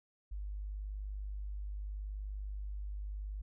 sine tone, 50.4 Hz, G1, 49 cents sharp, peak -38 dBFS, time 0.31-3.42 s, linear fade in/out 10 ms, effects none

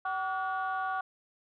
sine tone cluster, 760 / 1143 / 1447 Hz, F#5 / D6 / F#6, +46 / -47 / -39 cents, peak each -32 / -34 / -35 dBFS, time 0.05-1.01 s, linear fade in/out 5 ms, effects tanh soft clip ceiling -24 dBFS

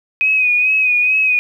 sine tone with vibrato, 2507 Hz, D#7, 12 cents sharp, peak -11 dBFS, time 0.21-1.39 s, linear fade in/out 0 ms, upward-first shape sine, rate 2.3 Hz, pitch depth 44 cents each way, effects 8-bit

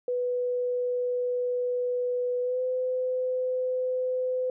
sine tone with pitch glide, 493.9 to 508.4 Hz, B4 to C5, 0 to -50 cents, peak -25 dBFS, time 0.08-4.5 s, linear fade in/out 2 ms, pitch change +50 cents, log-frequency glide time 2.42-2.61 s, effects none

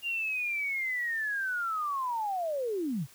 sine linear sweep, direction down, 2815 to 116.54 Hz, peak -29 dBFS, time 0.02-3.07 s, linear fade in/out 50 ms, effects white hiss -56 dBFS RMS until 3.14 s

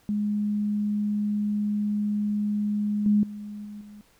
sine tone with level steps, 208 Hz, G#3, 3 cents sharp, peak -23 / -17 / -34 / -36 / -42 dBFS, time 0.09-4.01 s, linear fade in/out 0 ms, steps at 3.06 / 3.23 / 3.65 / 3.81 s, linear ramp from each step 2 ms, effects pink hiss -61 dBFS RMS until 4.19 s

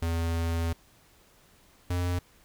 square tone pair in turn, 83.3 / 88.64 Hz, E2 / F2, +19 / +26 cents, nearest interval minor second, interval 107 cents, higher second, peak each -27 dBFS, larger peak neither, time 0.02-0.73 / 1.9-2.19 s, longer first, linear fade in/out 5 ms, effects pink hiss -60 dBFS RMS until 2.44 s

